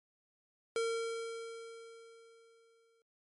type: tone with exponential decay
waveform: square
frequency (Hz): 457.8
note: A#4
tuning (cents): -31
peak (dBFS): -31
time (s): 0.76-3.02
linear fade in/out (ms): 1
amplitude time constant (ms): 490
effects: MP3 48 kbps